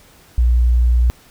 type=tone with vibrato; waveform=sine; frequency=60.1 Hz; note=B1; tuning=46 cents flat; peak=-10 dBFS; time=0.38-1.1 s; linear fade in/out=0 ms; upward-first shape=triangle; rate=11 Hz; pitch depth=8 cents each way; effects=pink hiss -48 dBFS RMS until 1.3 s